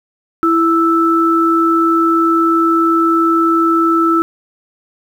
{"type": "tone pair together", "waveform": "sine", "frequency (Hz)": [330.9, 1318.5], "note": ["E4", "E6"], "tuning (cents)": [7, 0], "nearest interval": "2 octaves", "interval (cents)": 2393, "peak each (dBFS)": -12, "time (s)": [0.43, 4.22], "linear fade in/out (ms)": 0, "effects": ["7-bit"]}